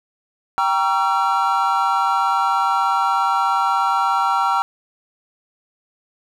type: chord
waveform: triangle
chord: G diminished seventh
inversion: none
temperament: just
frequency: 784 / 940.8 / 1128.9 / 1354.7 Hz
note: G5 / Bb5 / Db6 / Fb6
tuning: 0 / +16 / +31 / +47 cents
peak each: -19 / -19 / -23 / -18 dBFS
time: 0.58-4.62 s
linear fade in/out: 0 ms
effects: none